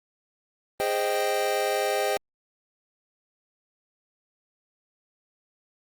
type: chord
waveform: square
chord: Ab major seventh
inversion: none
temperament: equal with one note detuned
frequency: 411.7 / 523.3 / 622.3 / 784 Hz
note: Ab4 / C5 / Eb5 / G5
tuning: -15 / 0 / 0 / 0 cents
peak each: -30 dBFS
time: 0.8-2.17 s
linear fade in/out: 0 ms
effects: Opus 32 kbps